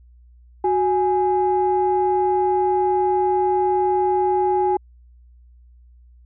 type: tone pair together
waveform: sine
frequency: 370 / 830.6 Hz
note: F#4 / G#5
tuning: 0 / 0 cents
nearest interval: octave + major second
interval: 1400 cents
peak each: -18 dBFS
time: 0.64-4.77 s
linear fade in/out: 5 ms
effects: tanh soft clip ceiling -9 dBFS + added 60 Hz sine -46 dBFS peak until 6.25 s